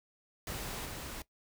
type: noise with level steps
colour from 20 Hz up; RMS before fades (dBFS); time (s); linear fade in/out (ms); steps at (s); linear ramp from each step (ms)
pink; -40 / -43; 0.47-1.22; 2; 0.85; 5
effects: noise-tail reverb RT60 0.1 s tail -18 dB re dry